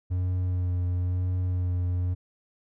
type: tone with vibrato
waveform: triangle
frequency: 90.2 Hz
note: F#2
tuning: 44 cents flat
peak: -22 dBFS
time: 0.1-2.15 s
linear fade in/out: 20 ms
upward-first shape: sine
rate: 1 Hz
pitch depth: 19 cents each way
effects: none